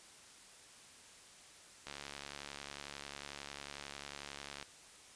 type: click train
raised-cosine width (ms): 0.2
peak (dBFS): -27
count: 197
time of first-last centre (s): 1.87-4.627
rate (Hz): 71.1
effects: white hiss -58 dBFS RMS until 5.15 s + resampled to 22050 Hz